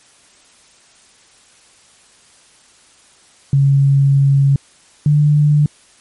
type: tone pair in turn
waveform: sine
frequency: 138.59 / 148.19 Hz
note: C#3 / D3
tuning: 0 / +16 cents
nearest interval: minor second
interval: 116 cents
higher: second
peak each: -8 dBFS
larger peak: neither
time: 3.53-4.56 / 5.06-5.66 s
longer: first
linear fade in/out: 2 ms
effects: white hiss -49 dBFS RMS until 6 s + MP3 48 kbps